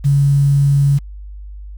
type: tone with quantisation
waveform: sine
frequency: 140.7 Hz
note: C#3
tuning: 26 cents sharp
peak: -9 dBFS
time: 0.04-0.99 s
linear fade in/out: 20 ms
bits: 6
effects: added 50 Hz sine -29 dBFS peak until 1.77 s